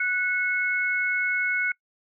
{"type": "tone pair together", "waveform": "sine", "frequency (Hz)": [1479, 2191], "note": ["F#6", "C#7"], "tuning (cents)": [-1, -21], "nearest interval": "perfect fifth", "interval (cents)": 680, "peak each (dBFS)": -25, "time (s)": [0, 1.72], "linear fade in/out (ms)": 5, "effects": ["noise-tail reverb RT60 0.1 s tail -24 dB re dry"]}